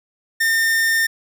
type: tone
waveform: 45% pulse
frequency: 1812 Hz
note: A#6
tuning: 50 cents flat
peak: -15 dBFS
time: 0.4-1.07 s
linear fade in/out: 10 ms
effects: none